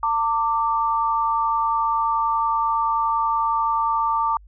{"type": "tone pair together", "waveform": "sine", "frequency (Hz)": [902.8, 1173], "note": ["A5", "D6"], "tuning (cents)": [44, -2], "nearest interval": "perfect fourth", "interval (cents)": 454, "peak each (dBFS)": -21, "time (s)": [0.03, 4.37], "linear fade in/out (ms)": 2, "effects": ["added 50 Hz sine -44 dBFS peak until 4.47 s"]}